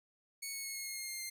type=tone with pitch steps; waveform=10% pulse; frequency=2217 / 2200 / 2184 / 2168 / 2151 / 2135 / 2119 / 2103 Hz; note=C#7 / C#7 / C#7 / C#7 / C7 / C7 / C7 / C7; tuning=0 / -14 / -26 / -39 / +47 / +34 / +21 / +8 cents; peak=-31 dBFS; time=0.42-1.3 s; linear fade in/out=10 ms; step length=110 ms; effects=none